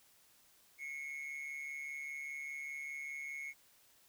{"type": "tone with amplitude modulation", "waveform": "triangle", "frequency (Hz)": 2185, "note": "C#7", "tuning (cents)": -26, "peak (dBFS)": -37, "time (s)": [0.78, 3.54], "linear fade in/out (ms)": 50, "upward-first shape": "sine", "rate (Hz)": 145, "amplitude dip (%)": 60, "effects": ["white hiss -67 dBFS RMS until 4.08 s"]}